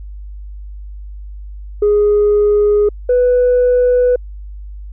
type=tone pair in turn; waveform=sine; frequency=415.3 / 495.2 Hz; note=G#4 / B4; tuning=0 / +5 cents; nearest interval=minor third; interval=305 cents; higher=second; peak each=-7 dBFS; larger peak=neither; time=1.82-2.89 / 3.09-4.16 s; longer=neither; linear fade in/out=5 ms; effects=tanh soft clip ceiling -6 dBFS + added 50 Hz sine -27 dBFS peak until 4.92 s